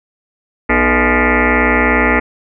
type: tone with frequency modulation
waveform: sine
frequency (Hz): 855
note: A5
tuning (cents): -50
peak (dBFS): -9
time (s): 0.69-2.2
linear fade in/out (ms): 10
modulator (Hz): 183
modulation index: 7.5
effects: none